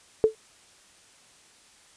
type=tone with exponential decay; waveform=sine; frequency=438.2 Hz; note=A4; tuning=7 cents flat; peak=-11 dBFS; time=0.24-0.35 s; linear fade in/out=0 ms; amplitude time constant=22 ms; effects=white hiss -56 dBFS RMS until 1.96 s + resampled to 22050 Hz